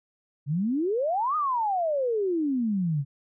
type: exponential two-way sweep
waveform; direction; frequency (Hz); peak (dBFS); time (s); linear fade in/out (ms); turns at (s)
sine; up then down; 133.8 to 1263 to 133.8; -23; 0.46-3.05; 50; 1.36
effects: none